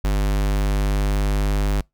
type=tone; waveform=square; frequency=50.1 Hz; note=G1; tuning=38 cents sharp; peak=-18 dBFS; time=0.04-1.81 s; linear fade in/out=5 ms; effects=noise-tail reverb RT60 0.2 s tail -26 dB re dry